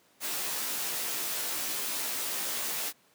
white noise with comb filter, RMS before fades -33 dBFS, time 0.2-2.93 s, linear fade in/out 50 ms, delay 16 ms, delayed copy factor +0.9, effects pink hiss -64 dBFS RMS until 3.14 s + high-pass 200 Hz 12 dB/octave

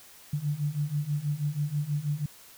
sine beating tone pair, 143.7 / 149.9 Hz, D3 / D3, -37 / +36 cents, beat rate 6.2 Hz, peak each -31 / -29 dBFS, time 0.33-2.26 s, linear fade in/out 5 ms, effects white hiss -52 dBFS RMS until 2.57 s

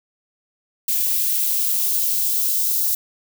violet noise with high-pass filter sweep, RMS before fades -20 dBFS, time 0.88-2.95 s, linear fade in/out 5 ms, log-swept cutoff 2100 to 4400 Hz, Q 1.1, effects none

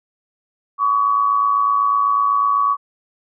sine tone with amplitude modulation, 1131 Hz, C#6, 34 cents sharp, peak -11 dBFS, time 0.78-2.77 s, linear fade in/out 50 ms, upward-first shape sine, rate 108 Hz, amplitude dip 55%, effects none

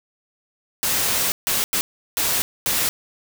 white noise bursts at uneven times, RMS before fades -21 dBFS, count 5, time 0.83-1.32 / 1.47-1.64 / 1.73-1.81 / 2.17-2.42 / 2.66-2.89 s, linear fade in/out 0 ms, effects none

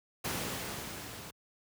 pink noise with level ramp, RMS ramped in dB -34 to -46 dBFS, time 0.24-1.31 s, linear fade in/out 10 ms, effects high-pass 80 Hz 12 dB/octave

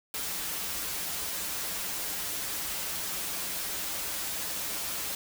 white noise with comb filter, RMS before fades -34 dBFS, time 0.14-5.15 s, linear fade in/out 2 ms, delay 8.2 ms, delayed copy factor -0.6, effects none

